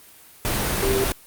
sine tone in noise, 392 Hz, G4, in tune, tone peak -20 dBFS, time 0.83-1.04 s, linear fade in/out 0 ms, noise pink, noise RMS -23 dBFS, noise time 0.45-1.12 s, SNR 0 dB, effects white hiss -48 dBFS RMS until 1.26 s + Opus 32 kbps

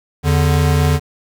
square tone pair together, 82.29 / 146.83 Hz, E2 / D3, -2 / 0 cents, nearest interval minor seventh, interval 1002 cents, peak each -15 dBFS, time 0.23-1 s, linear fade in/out 50 ms, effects 8-bit

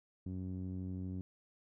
sawtooth tone with low-pass filter, 92.5 Hz, F#2, in tune, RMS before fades -41 dBFS, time 0.26-1.21 s, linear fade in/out 0 ms, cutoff 250 Hz, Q 2.3, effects none

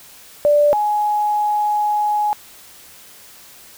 sine tone pair in turn, 587.3 / 837.6 Hz, D5 / G#5, 0 / +15 cents, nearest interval tritone, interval 615 cents, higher second, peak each -10 / -15 dBFS, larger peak first, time 0.45-0.73 / 0.73-2.33 s, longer second, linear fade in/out 0 ms, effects white hiss -43 dBFS RMS until 3.77 s

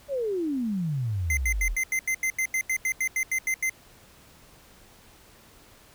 sine exponential sweep, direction down, 587 to 36.75 Hz, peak -25 dBFS, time 0.08-1.77 s, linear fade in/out 50 ms
square tone bursts, 2072 Hz, C7, 17 cents flat, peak -24 dBFS, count 16, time 1.3-3.696 s, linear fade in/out 2 ms, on 71 ms, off 84 ms
effects pink hiss -54 dBFS RMS until 5.94 s

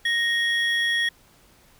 triangle tone pair together, 1864.7 / 3329 Hz, A#6 / G#7, 0 / +3 cents, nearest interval minor seventh, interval 1003 cents, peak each -20 / -24 dBFS, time 0.05-1.09 s, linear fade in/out 5 ms, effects pink hiss -56 dBFS RMS until 1.79 s

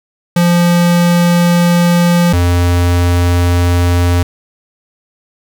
square tone pair in turn, 173.6 / 87.73 Hz, F3 / F2, -10 / +8 cents, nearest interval octave, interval 1182 cents, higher first, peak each -8 / -9 dBFS, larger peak first, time 0.36-2.33 / 2.33-4.23 s, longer first, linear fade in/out 5 ms, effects 7-bit

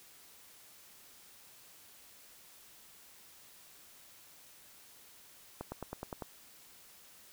accelerating click train, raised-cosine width 1 ms, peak -25 dBFS, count 7, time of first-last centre 5.61-6.222 s, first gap 110 ms, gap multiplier 0.97, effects white hiss -58 dBFS RMS until 7.32 s

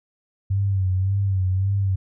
sine tone with vibrato, 96 Hz, G2, 36 cents flat, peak -18 dBFS, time 0.5-1.96 s, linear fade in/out 10 ms, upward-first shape sine, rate 1.8 Hz, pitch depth 63 cents each way, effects none

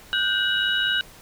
sine tone cluster, 1454 / 1558 / 2924 / 3808 Hz, F#6 / G6 / F#7 / A#7, -31 / -11 / -21 / +36 cents, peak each -28 / -24 / -24 / -28 dBFS, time 0.13-1.01 s, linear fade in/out 0 ms, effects pink hiss -47 dBFS RMS until 1.21 s

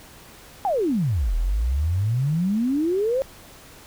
sine exponential two-way sweep, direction down then up, 850 to 38.89 to 550 Hz, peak -19 dBFS, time 0.65-3.22 s, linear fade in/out 0 ms, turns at 1.35 s, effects pink hiss -46 dBFS RMS until 3.86 s

